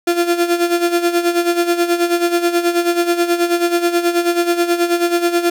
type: tone with tremolo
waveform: 35% pulse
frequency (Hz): 345.3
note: F4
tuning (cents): -20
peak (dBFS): -9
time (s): 0.07-5.5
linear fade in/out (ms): 5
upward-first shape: sine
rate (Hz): 9.3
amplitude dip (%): 70
effects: none